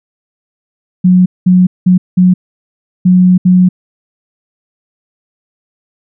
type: tone bursts at uneven times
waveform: sine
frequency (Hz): 182.2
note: F#3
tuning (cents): -26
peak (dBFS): -3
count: 6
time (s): 1.04-1.26 / 1.46-1.67 / 1.86-1.98 / 2.17-2.34 / 3.05-3.38 / 3.45-3.69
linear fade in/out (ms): 10
effects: none